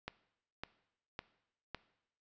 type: click train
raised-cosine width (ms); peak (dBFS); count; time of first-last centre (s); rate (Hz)
0.3; -24; 4; 0.08-1.747; 1.8
effects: noise-tail reverb RT60 0.8 s tail -18 dB re dry + resampled to 16000 Hz